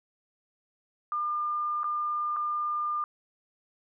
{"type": "tone with dropouts", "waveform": "sine", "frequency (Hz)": 1203, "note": "D6", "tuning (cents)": 41, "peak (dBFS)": -27, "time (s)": [1.12, 3.04], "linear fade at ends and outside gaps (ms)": 1, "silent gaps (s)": [[1.833, 1.842], [2.363, 2.367]], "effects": []}